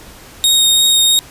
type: tone with vibrato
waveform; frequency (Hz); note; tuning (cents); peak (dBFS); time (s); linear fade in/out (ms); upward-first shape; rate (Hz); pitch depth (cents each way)
sawtooth; 3729; A#7; 0; -6; 0.44-1.19; 0; triangle; 3; 12
effects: pink hiss -38 dBFS RMS until 1.3 s + resampled to 32000 Hz